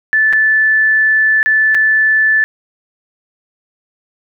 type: tone with dropouts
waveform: sine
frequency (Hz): 1749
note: A6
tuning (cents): -11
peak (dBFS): -8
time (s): 0.13-2.44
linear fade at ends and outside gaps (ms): 0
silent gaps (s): 0.327-0.333 / 1.429-1.46 / 1.746-1.75
effects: none